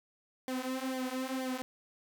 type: tone with flanger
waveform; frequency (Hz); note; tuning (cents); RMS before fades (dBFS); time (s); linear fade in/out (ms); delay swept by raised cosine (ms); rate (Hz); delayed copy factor
sawtooth; 259.2; C4; -16; -36; 0.48-1.62; 0; 0.74 to 5.24; 2.1; -0.85
effects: none